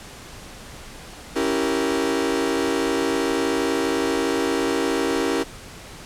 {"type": "chord", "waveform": "40% pulse", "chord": "C# diminished seventh", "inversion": "none", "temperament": "equal with one note detuned", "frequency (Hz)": [277.2, 329.6, 389.1, 466.2], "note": ["C#4", "E4", "G4", "Bb4"], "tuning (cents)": [0, 0, -13, 0], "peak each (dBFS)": -25, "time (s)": [1.35, 5.44], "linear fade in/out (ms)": 20, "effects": ["pink hiss -40 dBFS RMS until 6.05 s", "low-pass 10000 Hz 12 dB/octave"]}